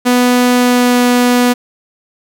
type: tone with pitch glide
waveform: sawtooth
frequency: 247.1 to 245.4 Hz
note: B3 to B3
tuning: +1 to -11 cents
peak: -4 dBFS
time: 0.05-1.54 s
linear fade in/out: 20 ms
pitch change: -12 cents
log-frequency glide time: 0.56-1.01 s
effects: none